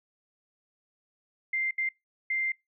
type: tone bursts at uneven times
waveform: sine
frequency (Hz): 2093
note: C7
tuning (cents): 0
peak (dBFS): -26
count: 3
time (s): 1.53-1.71 / 1.78-1.89 / 2.3-2.52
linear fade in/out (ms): 5
effects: noise-tail reverb RT60 0.2 s tail -24 dB re dry